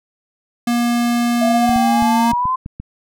square tone with pitch glide, 238.2 to 233.3 Hz, A#3 to A#3, +38 to +2 cents, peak -15 dBFS, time 0.67-2.32 s, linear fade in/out 5 ms, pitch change -36 cents, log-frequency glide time 1.56-1.76 s
sine exponential sweep, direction up, 659.3 to 1046.5 Hz, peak -15 dBFS, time 1.41-2.56 s, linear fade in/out 10 ms
clicks, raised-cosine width 5 ms, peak -16 dBFS, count 7, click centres 1.694 / 1.761 / 2.024 / 2.333 / 2.455 / 2.661 / 2.8 s
effects none

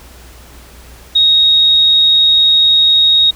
sine tone, 3756 Hz, A#7, 12 cents sharp, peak -6 dBFS, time 1.15-3.31 s, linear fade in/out 10 ms, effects added 60 Hz sine -38 dBFS peak until 3.35 s + pink hiss -40 dBFS RMS until 3.35 s

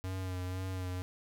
square tone with vibrato, 92.5 Hz, F#2, in tune, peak -36 dBFS, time 0.04-1.02 s, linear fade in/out 0 ms, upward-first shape sine, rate 2 Hz, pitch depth 31 cents each way, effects none

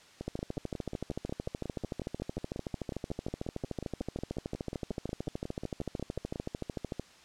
two click trains, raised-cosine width 2 ms, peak -24 / -21 dBFS, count 35 / 91, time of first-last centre 0.21-6.358 / 0.28-6.996 s, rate 5.53 / 13.4 Hz, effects white hiss -57 dBFS RMS until 7.24 s + low-pass 6000 Hz 12 dB/octave

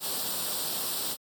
white noise with comb filter, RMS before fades -31 dBFS, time 0-1.17 s, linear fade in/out 50 ms, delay 0.23 ms, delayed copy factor +0.65, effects high-pass 150 Hz 12 dB/octave + MP3 96 kbps

